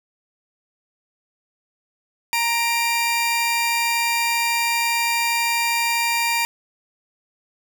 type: tone pair together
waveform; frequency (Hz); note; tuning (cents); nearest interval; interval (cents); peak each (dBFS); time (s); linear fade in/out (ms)
sawtooth; 932.3 / 2377; A#5 / D7; 0 / +20; octave + major third; 1620; -18; 2.33-6.45; 0
effects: none